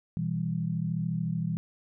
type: chord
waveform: sine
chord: E minor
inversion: second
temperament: equal with one note detuned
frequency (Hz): 123.47 / 164.81 / 198.39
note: B2 / E3 / G3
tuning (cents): 0 / 0 / +21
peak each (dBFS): -34 / -29 / -35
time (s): 0.17-1.57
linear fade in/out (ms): 0
effects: none